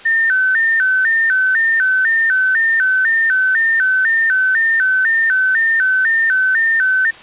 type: tone with vibrato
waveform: sine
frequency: 1661.2 Hz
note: G#6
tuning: in tune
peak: -11 dBFS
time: 0.05-7.11 s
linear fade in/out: 10 ms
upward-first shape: square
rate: 2 Hz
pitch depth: 150 cents each way
effects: white hiss -37 dBFS RMS until 7.22 s + resampled to 8000 Hz